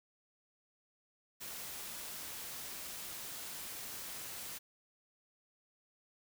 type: noise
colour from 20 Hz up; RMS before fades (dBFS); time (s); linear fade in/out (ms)
white; -45; 1.4-4.59; 20
effects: none